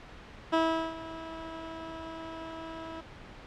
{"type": "tone with ADSR envelope", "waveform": "15% pulse", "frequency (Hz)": 325.2, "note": "E4", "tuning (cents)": -23, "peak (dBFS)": -16, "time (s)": [0.52, 3.01], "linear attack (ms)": 18, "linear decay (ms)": 400, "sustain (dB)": -17, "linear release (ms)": 8, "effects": ["pink hiss -48 dBFS RMS until 3.46 s", "low-pass 3000 Hz 12 dB/octave"]}